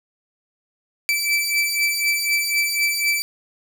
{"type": "beating tone pair", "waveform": "sawtooth", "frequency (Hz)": [2320, 2324], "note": ["D7", "D7"], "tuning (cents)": [-22, -19], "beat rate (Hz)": 4, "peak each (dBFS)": [-17, -20], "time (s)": [1.09, 3.22], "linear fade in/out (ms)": 0, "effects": []}